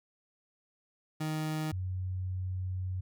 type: tone pair in turn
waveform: 30% pulse / sine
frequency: 155.56 / 92.5 Hz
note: D#3 / F#2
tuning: 0 / 0 cents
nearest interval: major sixth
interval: 900 cents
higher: first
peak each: -29 / -32 dBFS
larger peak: first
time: 1.2-1.72 / 1.72-3.01 s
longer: second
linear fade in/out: 10 ms
effects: none